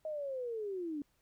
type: linear sweep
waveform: sine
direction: down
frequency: 633 to 280 Hz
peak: -36 dBFS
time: 0.05-1.02 s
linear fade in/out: 2 ms
effects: pink hiss -75 dBFS RMS until 1.21 s